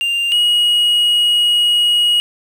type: tone pair in turn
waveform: triangle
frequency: 2794 / 2895 Hz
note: F7 / F#7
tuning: 0 / -38 cents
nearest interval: minor second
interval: 62 cents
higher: second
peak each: -13 / -9 dBFS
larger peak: second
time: 0.01-0.32 / 0.32-2.2 s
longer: second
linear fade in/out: 0 ms
effects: 7-bit